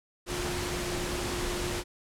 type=tone in noise; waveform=sine; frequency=355.3 Hz; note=F4; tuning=30 cents sharp; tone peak=-35 dBFS; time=0.26-1.84 s; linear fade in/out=50 ms; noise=pink; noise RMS=-33 dBFS; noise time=0.26-1.84 s; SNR=-5 dB; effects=low-pass 10000 Hz 12 dB/octave